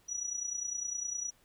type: tone with amplitude modulation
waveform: sine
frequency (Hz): 5850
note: F#8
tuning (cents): -21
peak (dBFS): -31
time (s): 0.08-1.31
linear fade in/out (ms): 20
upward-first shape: sine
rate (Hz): 29.9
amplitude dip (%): 70
effects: pink hiss -67 dBFS RMS until 1.44 s